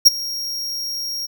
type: tone with ADSR envelope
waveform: 45% pulse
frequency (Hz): 5588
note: F8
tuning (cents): 0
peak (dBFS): -3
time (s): 0.05-1.27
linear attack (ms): 19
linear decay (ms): 21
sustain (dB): -21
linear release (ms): 20
effects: none